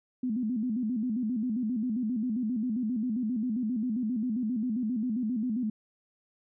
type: tone with vibrato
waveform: sine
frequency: 233.1 Hz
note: A#3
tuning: in tune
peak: -27 dBFS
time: 0.23-5.7 s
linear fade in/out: 5 ms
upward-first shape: square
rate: 7.5 Hz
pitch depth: 140 cents each way
effects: none